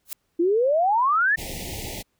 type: noise with exponential growth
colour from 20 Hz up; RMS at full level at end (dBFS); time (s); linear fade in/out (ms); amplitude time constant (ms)
blue; -27; 0.05-0.13; 2; 16
type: exponential sweep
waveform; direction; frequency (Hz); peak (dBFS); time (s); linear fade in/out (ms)
sine; up; 326.7 to 1825; -17; 0.39-1.36; 10
type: band-stop noise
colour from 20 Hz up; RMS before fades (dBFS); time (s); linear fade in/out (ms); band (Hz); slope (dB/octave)
pink; -33; 1.37-2.03; 20; 880 to 1900; 96
effects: pink hiss -72 dBFS RMS until 2.19 s